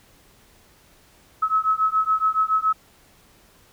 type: beating tone pair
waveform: sine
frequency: 1286 / 1293.1 Hz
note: E6 / E6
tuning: -43 / -34 cents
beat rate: 7.1 Hz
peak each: -21 dBFS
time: 1.42-2.73 s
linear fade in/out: 10 ms
effects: pink hiss -55 dBFS RMS until 3.72 s